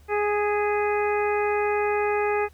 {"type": "harmonic tone with a mistuned harmonic", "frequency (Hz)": 415.3, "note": "G#4", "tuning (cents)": 0, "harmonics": [1, 2, 3, 4, 5, 6], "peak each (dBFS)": [-23, -27, -32, -34, -34, -34], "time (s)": [0.08, 2.49], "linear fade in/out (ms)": 50, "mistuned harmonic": 5, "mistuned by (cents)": -23, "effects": ["added 74 Hz sine -49 dBFS peak until 2.53 s", "pink hiss -60 dBFS RMS until 2.53 s"]}